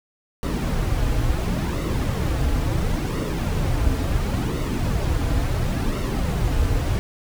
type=noise with flanger; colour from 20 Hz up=brown; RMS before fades=-22 dBFS; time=0.43-6.99 s; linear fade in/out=0 ms; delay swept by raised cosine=1.2 to 5.5 ms; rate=0.72 Hz; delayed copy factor=-0.55; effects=none